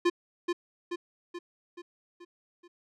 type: tone with echo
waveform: square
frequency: 349.2 Hz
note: F4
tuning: in tune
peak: -22 dBFS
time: 0.05-0.1 s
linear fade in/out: 10 ms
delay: 430 ms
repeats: 6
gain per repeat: -5 dB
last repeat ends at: 2.68 s
effects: low-pass 5000 Hz 12 dB/octave